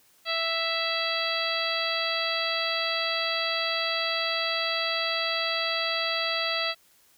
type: harmonic tone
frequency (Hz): 660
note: E5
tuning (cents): +2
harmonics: 1 / 2 / 3 / 4 / 5 / 6 / 7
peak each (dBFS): -33 / -33 / -33 / -33 / -33 / -33 / -33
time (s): 0.25-6.75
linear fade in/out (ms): 50
effects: white hiss -61 dBFS RMS until 7.17 s